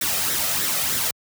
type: noise with flanger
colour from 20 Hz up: white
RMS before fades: -23 dBFS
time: 0.01-1.11 s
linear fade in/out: 5 ms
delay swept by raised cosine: 0.53 to 1.63 ms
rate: 3.2 Hz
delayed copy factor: +0.55
effects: high-pass 80 Hz 12 dB/octave

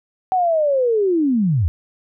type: linear sweep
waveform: sine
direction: down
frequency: 759 to 72.5 Hz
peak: -14 dBFS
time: 0.32-1.68 s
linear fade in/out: 0 ms
effects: none

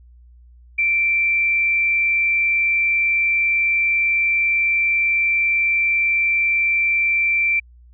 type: tone with frequency modulation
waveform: sine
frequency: 2346 Hz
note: D7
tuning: 2 cents flat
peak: -15 dBFS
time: 0.78-7.6 s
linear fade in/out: 10 ms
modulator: 110 Hz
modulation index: 0.24
effects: added 60 Hz sine -44 dBFS peak until 7.93 s

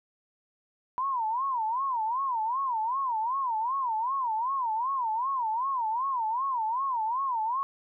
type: tone with vibrato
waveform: sine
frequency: 977 Hz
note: B5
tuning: 19 cents flat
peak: -26 dBFS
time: 0.98-7.63 s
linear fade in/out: 0 ms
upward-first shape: sine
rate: 2.6 Hz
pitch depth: 210 cents each way
effects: none

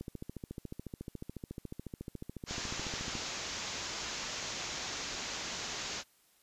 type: click train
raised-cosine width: 3 ms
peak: -28 dBFS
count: 45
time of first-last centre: 0.01-3.153 s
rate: 14 Hz
type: low-pass noise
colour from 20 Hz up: white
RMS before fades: -40 dBFS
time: 2.46-6.04 s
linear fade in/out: 50 ms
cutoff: 7100 Hz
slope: 96 dB/octave
effects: white hiss -68 dBFS RMS until 6.42 s + resampled to 32000 Hz

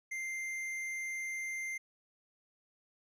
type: tone with tanh clipping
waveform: sine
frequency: 2093 Hz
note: C7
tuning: in tune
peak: -38 dBFS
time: 0.11-1.78 s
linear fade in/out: 10 ms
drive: 11 dB
effects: none

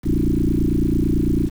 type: tone with frequency modulation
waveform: sine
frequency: 171.1 Hz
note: F3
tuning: 35 cents flat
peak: -15 dBFS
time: 0.03-1.5 s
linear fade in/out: 50 ms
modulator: 29 Hz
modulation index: 5.8
effects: 7-bit

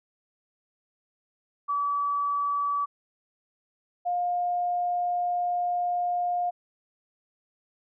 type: tone pair in turn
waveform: sine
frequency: 1147 / 708.9 Hz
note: D6 / F5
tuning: -41 / +26 cents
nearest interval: minor sixth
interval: 833 cents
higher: first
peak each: -24 dBFS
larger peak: neither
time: 1.68-2.86 / 4.05-6.51 s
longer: second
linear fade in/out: 20 ms
effects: none

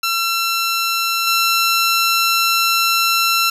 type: tone with level steps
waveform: 15% pulse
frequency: 1350 Hz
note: E6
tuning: 41 cents sharp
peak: -10 / -7 dBFS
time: 0.03-3.5 s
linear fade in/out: 5 ms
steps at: 1.27 s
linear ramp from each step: 2 ms
effects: none

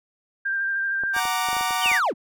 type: tone with vibrato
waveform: sine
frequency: 1586 Hz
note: G6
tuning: 20 cents sharp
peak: -22 dBFS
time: 0.45-1.2 s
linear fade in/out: 10 ms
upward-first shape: square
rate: 13 Hz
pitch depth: 15 cents each way
type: clicks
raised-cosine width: 1 ms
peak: -22 dBFS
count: 10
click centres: 1.036 / 1.165 / 1.254 / 1.487 / 1.53 / 1.567 / 1.61 / 1.708 / 1.86 / 1.916 s
type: chord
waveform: sawtooth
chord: Gb augmented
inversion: none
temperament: equal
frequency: 740 / 932.3 / 1174.7 Hz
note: Gb5 / Bb5 / D6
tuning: 0 / 0 / 0 cents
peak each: -23 dBFS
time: 1.13-2.01 s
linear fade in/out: 50 ms
type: linear sweep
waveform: triangle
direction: down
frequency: 3248 to 146.83 Hz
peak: -17 dBFS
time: 1.81-2.14 s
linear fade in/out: 50 ms
effects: none

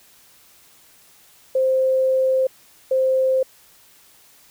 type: tone bursts at uneven times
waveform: sine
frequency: 523.3 Hz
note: C5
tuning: in tune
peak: -15 dBFS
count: 2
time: 1.55-2.47 / 2.91-3.43 s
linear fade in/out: 5 ms
effects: white hiss -52 dBFS RMS until 4.5 s

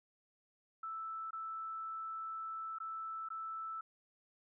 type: tone with dropouts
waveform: sine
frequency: 1318.5 Hz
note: E6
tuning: in tune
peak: -40 dBFS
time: 0.83-3.81 s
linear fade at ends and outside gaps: 5 ms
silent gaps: 1.308-1.33 / 2.786-2.801 / 3.288-3.302 s
effects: none

